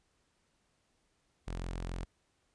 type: tone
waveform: sawtooth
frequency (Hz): 43.65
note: F1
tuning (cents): 0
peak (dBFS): -33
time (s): 1.47-2.05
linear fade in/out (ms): 10
effects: pink hiss -75 dBFS RMS until 2.54 s + resampled to 22050 Hz